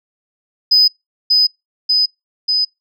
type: tone with echo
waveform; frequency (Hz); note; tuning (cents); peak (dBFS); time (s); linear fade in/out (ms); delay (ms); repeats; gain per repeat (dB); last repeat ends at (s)
sine; 5010; D#8; +11; -6; 0.71-0.88; 10; 590; 3; -2; 2.65
effects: noise-tail reverb RT60 0.2 s tail -26 dB re dry + tanh soft clip ceiling -3 dBFS